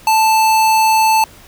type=tone; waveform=square; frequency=880 Hz; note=A5; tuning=in tune; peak=-10 dBFS; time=0.07-1.24 s; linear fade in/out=2 ms; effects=pink hiss -42 dBFS RMS until 1.47 s